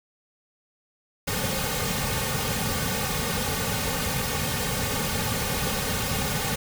pink noise with comb filter, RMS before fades -27 dBFS, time 1.27-6.56 s, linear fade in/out 10 ms, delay 3 ms, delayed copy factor -1, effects none

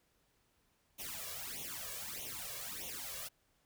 white noise with flanger, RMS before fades -44 dBFS, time 0.98-3.29 s, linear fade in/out 20 ms, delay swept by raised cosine 0.31 to 1.81 ms, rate 1.6 Hz, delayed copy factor +1, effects pink hiss -75 dBFS RMS until 3.65 s

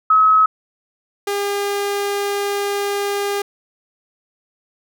sine / sawtooth tone pair in turn, 1282 / 403.8 Hz, E6 / G#4, -49 / -49 cents, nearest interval octave + minor sixth, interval 2000 cents, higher first, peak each -9 / -15 dBFS, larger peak first, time 0.1-0.46 / 1.27-3.42 s, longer second, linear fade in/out 5 ms, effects none

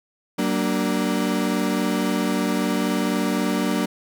35% pulse chord, Gb augmented, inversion none, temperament equal with one note detuned, 189.32 / 233.1 / 293.7 Hz, Gb3 / Bb3 / D4, +40 / 0 / 0 cents, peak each -23 dBFS, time 0.38-3.86 s, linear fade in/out 10 ms, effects none

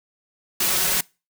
white noise with comb filter, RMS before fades -21 dBFS, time 0.6-1.01 s, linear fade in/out 5 ms, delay 5.4 ms, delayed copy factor +0.65, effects noise-tail reverb RT60 0.3 s tail -25 dB re dry

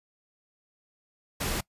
pink noise, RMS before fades -30 dBFS, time 1.4-1.61 s, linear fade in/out 10 ms, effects noise-tail reverb RT60 0.1 s tail -22 dB re dry + resampled to 32000 Hz

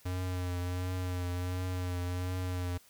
square tone with vibrato, 90.3 Hz, F#2, 42 cents flat, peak -33 dBFS, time 0.05-2.78 s, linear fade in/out 10 ms, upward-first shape triangle, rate 1.4 Hz, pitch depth 33 cents each way, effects white hiss -61 dBFS RMS until 2.89 s

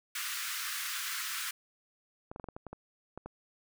pink high-pass noise, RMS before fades -37 dBFS, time 0.15-1.51 s, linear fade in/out 5 ms, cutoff 1200 Hz, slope 48 dB/octave
clicks, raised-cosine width 1 ms, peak -28 dBFS, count 10, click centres 2.315 / 2.361 / 2.398 / 2.442 / 2.487 / 2.565 / 2.667 / 2.73 / 3.176 / 3.26 s
effects none

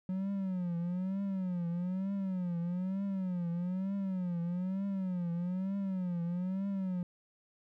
triangle tone with vibrato, 183.7 Hz, F#3, 12 cents flat, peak -30 dBFS, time 0.09-7.03 s, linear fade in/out 2 ms, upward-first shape triangle, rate 1.1 Hz, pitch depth 150 cents each way, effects none

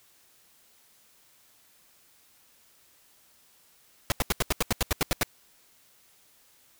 pink noise bursts, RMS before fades -24 dBFS, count 12, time 4.1-5.231 s, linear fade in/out 0 ms, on 20 ms, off 81 ms, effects white hiss -61 dBFS RMS until 6.79 s

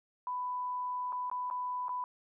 sine tone with dropouts, 995 Hz, B5, 13 cents sharp, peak -33 dBFS, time 0.27-2.04 s, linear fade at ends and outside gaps 1 ms, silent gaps 1.123-1.128 / 1.299-1.314 / 1.501-1.51 / 1.883-1.892 s, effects none

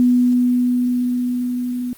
sine tone with level ramp, 246.9 Hz, B3, in tune, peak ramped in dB -10 to -21 dBFS, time 0-1.93 s, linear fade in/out 0 ms, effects white hiss -46 dBFS RMS until 1.97 s + Opus 32 kbps

